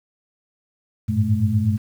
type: tone cluster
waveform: sine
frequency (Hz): 96.5 / 104.5 / 113 / 214.7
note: G2 / G#2 / A2 / A3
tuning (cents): -27 / +11 / +47 / -42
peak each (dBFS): -22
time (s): 1.08-1.78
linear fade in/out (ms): 20
effects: 8-bit